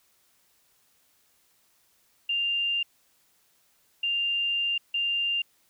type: tone bursts at uneven times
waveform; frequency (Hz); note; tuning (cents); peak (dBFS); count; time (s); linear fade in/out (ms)
sine; 2794; F7; 0; -24; 3; 2.29-2.83 / 4.03-4.78 / 4.94-5.42; 5
effects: white hiss -66 dBFS RMS until 5.69 s

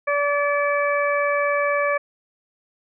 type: harmonic tone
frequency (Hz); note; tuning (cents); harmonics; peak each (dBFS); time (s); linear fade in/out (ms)
576; D5; -34; 1 / 2 / 3 / 4; -21 / -24 / -26 / -27; 0.07-1.98; 10
effects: none

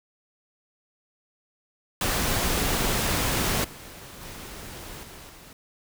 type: noise with level steps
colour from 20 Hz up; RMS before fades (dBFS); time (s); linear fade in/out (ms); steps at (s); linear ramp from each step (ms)
pink; -25 / -43 / -40 / -44 / -47; 2.01-5.53; 2; 3.64 / 4.21 / 5.03 / 5.29; 5
effects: none

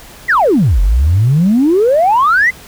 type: exponential two-way sweep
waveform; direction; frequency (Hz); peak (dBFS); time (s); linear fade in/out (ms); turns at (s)
sine; down then up; 2093 to 43.25 to 2093; -6; 0.28-2.51; 20; 0.81
effects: tanh soft clip ceiling -3 dBFS + pink hiss -36 dBFS RMS until 2.67 s

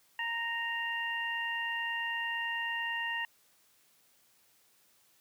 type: harmonic tone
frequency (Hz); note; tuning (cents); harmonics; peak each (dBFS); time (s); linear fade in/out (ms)
929; A#5; -6; 1 / 2 / 3; -39 / -34 / -38; 0.19-3.25; 2
effects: white hiss -67 dBFS RMS until 5.2 s + high-pass 80 Hz 12 dB/octave

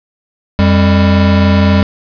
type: tone pair together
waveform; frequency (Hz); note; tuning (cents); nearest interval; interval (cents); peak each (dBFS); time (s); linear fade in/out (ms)
square; 88.8 / 199.19; F2 / G3; +29 / +28; octave + major second; 1399; -10; 0.59-1.83; 0
effects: resampled to 11025 Hz + 7-bit

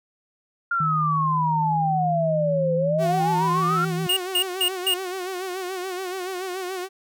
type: exponential two-way sweep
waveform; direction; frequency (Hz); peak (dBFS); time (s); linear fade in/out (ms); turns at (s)
sine; down then up; 1410 to 507 to 1410; -20; 0.71-3.85; 5; 2.75
type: tone with pitch glide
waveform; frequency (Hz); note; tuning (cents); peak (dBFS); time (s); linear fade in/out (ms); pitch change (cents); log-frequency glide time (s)
sine; 155.56 to 163.96; D#3 to E3; 0 to -9; -24; 0.8-4.07; 5; +91; 0.92-3.3
type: tone with vibrato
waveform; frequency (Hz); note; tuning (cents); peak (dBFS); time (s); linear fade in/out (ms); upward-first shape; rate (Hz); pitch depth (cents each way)
sawtooth; 370; F#4; 0; -24; 2.98-6.89; 50; sine; 7; 70
type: tone bursts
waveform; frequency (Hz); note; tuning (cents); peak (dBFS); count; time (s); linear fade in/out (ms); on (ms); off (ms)
square; 2844; F7; +31; -19; 4; 4.09-4.942; 5; 78; 180
effects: none

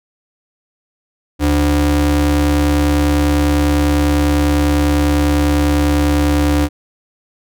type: ring-modulated tone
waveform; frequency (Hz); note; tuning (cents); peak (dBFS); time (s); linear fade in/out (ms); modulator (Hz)
square; 110; A2; 0; -9; 1.39-6.69; 50; 185
effects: none

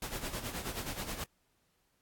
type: noise with tremolo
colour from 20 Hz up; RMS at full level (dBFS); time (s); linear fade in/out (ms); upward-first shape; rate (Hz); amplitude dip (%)
pink; -37; 0.02-1.24; 2; sine; 9.4; 65
effects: pink hiss -75 dBFS RMS until 2.01 s + AAC 64 kbps

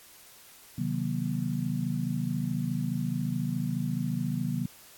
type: chord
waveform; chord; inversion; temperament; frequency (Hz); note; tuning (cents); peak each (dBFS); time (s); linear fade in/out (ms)
sine; C half-diminished seventh; none; equal with one note detuned; 130.81 / 155.56 / 185 / 239.2; C3 / Eb3 / Gb3 / Bb3; 0 / 0 / 0 / +45; -33 / -33 / -33 / -33; 0.78-4.66; 5
effects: white hiss -53 dBFS RMS until 4.97 s + AAC 64 kbps

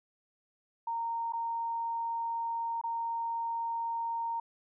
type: tone with dropouts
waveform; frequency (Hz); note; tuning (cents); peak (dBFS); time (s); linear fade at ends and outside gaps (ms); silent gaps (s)
sine; 924; A#5; -16; -31; 0.87-4.4; 5; 1.324-1.333 / 2.814-2.837
effects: none

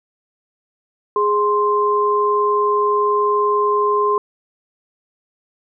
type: tone pair together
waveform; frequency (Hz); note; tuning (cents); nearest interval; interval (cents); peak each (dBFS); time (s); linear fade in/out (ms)
sine; 415.3 / 1046.5; G#4 / C6; 0 / 0; octave + major third; 1600; -17 / -16; 1.16-4.18; 2
effects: none

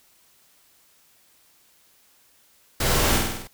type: noise with echo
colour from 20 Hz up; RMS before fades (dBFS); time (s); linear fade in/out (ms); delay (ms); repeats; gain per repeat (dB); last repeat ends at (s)
pink; -23; 2.8-3.18; 5; 49; 6; -3; 3.474
effects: white hiss -59 dBFS RMS until 3.53 s

